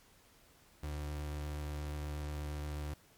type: tone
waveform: 35% pulse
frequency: 74.3 Hz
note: D2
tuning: 21 cents sharp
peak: -36 dBFS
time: 0.83-2.94 s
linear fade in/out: 5 ms
effects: pink hiss -64 dBFS RMS until 3.17 s + MP3 96 kbps